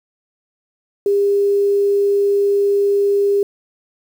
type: tone with quantisation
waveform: sine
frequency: 402.5 Hz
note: G4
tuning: 46 cents sharp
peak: -12 dBFS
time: 1.06-3.43 s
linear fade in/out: 2 ms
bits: 7
effects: none